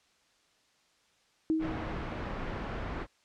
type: tone with exponential decay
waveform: sine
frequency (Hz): 318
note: D#4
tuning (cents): +38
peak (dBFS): -23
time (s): 1.5-2.19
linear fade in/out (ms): 0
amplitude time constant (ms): 150
type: low-pass noise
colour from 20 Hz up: pink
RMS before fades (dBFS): -37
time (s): 1.59-3.07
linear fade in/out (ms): 50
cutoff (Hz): 1800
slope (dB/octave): 12
effects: white hiss -68 dBFS RMS until 3.24 s + low-pass 6000 Hz 12 dB/octave